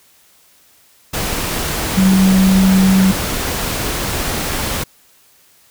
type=tone in noise; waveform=sine; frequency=190 Hz; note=F#3; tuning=46 cents sharp; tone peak=-8 dBFS; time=1.97-3.12 s; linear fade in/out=10 ms; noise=pink; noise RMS=-20 dBFS; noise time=1.13-4.84 s; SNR=+9 dB; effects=white hiss -51 dBFS RMS until 5.7 s